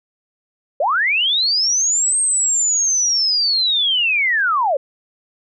sine linear two-way sweep, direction up then down, 514 to 8480 to 514 Hz, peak -14 dBFS, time 0.8-4.77 s, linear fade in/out 5 ms, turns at 2.19 s, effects none

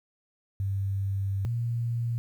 sine tone pair in turn, 98 / 117.62 Hz, G2 / A#2, 0 / +16 cents, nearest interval minor third, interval 316 cents, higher second, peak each -26 dBFS, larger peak neither, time 0.6-1.45 / 1.45-2.18 s, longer first, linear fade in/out 0 ms, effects 10-bit

